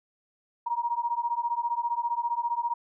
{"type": "beating tone pair", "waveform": "sine", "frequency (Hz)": [939, 954], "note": ["A#5", "A#5"], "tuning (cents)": [12, 40], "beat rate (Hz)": 15, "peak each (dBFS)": -29, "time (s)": [0.66, 2.74], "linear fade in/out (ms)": 10, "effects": []}